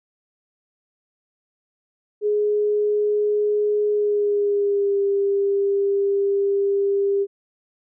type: tone with pitch glide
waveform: sine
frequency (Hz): 417.6 to 398.5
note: G#4 to G4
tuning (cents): +10 to +28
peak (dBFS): -17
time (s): 2.21-7.27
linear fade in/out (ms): 50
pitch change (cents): -82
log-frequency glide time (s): 3.91-5
effects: none